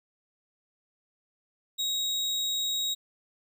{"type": "tone", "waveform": "35% pulse", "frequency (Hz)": 3793, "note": "A#7", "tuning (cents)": 29, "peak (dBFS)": -25, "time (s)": [1.78, 2.95], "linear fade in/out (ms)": 20, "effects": []}